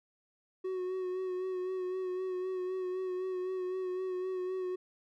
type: tone with vibrato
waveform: triangle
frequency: 370 Hz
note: F#4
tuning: in tune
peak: -31 dBFS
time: 0.64-4.76 s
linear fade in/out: 10 ms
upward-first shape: sine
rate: 3.9 Hz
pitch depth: 29 cents each way
effects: none